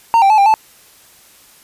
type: tone with pitch steps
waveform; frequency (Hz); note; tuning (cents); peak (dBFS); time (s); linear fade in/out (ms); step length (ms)
triangle; 918 / 784 / 864 / 796 / 875; A#5 / G5 / A5 / G5 / A5; -27 / 0 / -32 / +26 / -10; -5; 0.14-0.54; 0; 80
effects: white hiss -46 dBFS RMS until 1.63 s + resampled to 32000 Hz